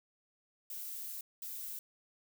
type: noise bursts at uneven times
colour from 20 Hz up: violet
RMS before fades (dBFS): -43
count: 2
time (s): 0.7-1.21 / 1.42-1.79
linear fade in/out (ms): 2
effects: none